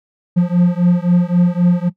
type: beating tone pair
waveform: triangle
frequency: 174.61 / 178.41 Hz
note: F3 / F3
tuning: 0 / +37 cents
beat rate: 3.8 Hz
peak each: -11 dBFS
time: 0.36-1.9 s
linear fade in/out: 20 ms
effects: noise-tail reverb RT60 0.1 s tail -18 dB re dry